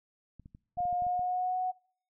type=clicks; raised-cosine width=5 ms; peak=-37 dBFS; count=10; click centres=0.397 / 0.459 / 0.549 / 0.772 / 0.805 / 0.854 / 0.928 / 1.022 / 1.067 / 1.194 s
type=tone with pitch glide; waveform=sine; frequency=712 to 738 Hz; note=F5 to F#5; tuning=+33 to -5 cents; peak=-28 dBFS; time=0.77-1.72 s; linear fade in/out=20 ms; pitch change=+62 cents; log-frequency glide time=0.94-1.58 s
effects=noise-tail reverb RT60 0.6 s tail -25 dB re dry